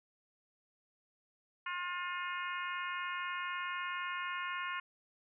harmonic tone, 356.1 Hz, F4, 34 cents sharp, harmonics 3 / 4 / 5 / 6 / 7 / 8, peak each -40 / -42 / -44 / -46 / -47 / -48 dBFS, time 1.66-4.8 s, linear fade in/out 5 ms, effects none

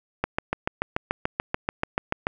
click train, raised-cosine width 0.5 ms, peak -8 dBFS, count 15, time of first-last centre 0.24-2.269 s, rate 6.9 Hz, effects none

